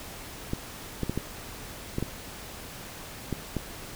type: clicks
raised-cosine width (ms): 3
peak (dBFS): -15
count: 8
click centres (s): 0.534 / 1.033 / 1.096 / 1.176 / 1.984 / 2.026 / 3.327 / 3.567
effects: pink hiss -42 dBFS RMS until 3.95 s